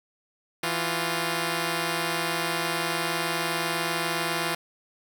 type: tone pair together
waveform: 5% pulse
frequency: 166.3 / 352.4 Hz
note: E3 / F4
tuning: +16 / +16 cents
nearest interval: octave + minor second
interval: 1300 cents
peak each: -17 dBFS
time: 0.63-4.55 s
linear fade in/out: 5 ms
effects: none